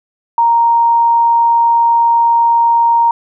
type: tone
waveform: sine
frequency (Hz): 932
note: A#5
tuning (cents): -1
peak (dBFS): -7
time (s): 0.38-3.11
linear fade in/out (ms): 2
effects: none